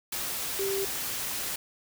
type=tone in noise; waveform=sine; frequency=392 Hz; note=G4; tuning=in tune; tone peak=-28 dBFS; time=0.59-0.85 s; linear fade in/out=5 ms; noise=white; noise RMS=-33 dBFS; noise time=0.12-1.56 s; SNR=+2 dB; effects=none